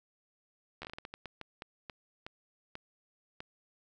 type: slowing click train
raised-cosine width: 0.3 ms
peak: -26 dBFS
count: 16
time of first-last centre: 0.82-3.404 s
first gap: 12 ms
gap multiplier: 1.33
effects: none